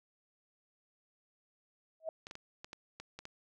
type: tone with exponential growth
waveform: sine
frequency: 642 Hz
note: E5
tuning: 46 cents flat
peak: -31 dBFS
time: 2-2.09 s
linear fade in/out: 2 ms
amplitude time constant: 18 ms
type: clicks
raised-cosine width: 0.2 ms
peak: -28 dBFS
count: 8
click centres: 2.269 / 2.311 / 2.354 / 2.645 / 2.731 / 3 / 3.19 / 3.254 s
effects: none